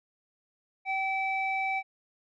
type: tone with low-pass filter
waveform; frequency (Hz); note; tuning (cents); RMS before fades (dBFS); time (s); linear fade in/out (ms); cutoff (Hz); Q
square; 770; G5; -31; -30; 0.85-1.83; 50; 2100; 5.4
effects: none